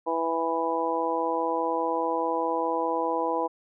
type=harmonic tone; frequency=164.81 Hz; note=E3; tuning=in tune; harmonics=2 / 3 / 4 / 5 / 6; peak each=-32 / -29 / -33 / -31 / -29 dBFS; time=0.06-3.48 s; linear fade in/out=20 ms; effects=none